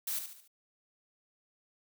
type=noise with echo; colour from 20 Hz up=blue; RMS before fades=-35 dBFS; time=0.07-0.19 s; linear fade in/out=5 ms; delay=72 ms; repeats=4; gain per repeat=-7 dB; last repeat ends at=0.478 s; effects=none